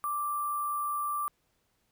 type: tone with sample-and-hold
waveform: sine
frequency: 1174.7 Hz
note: D6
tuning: in tune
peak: -29 dBFS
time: 0.04-1.28 s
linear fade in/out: 0 ms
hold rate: 11025 Hz
effects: pink hiss -74 dBFS RMS until 1.91 s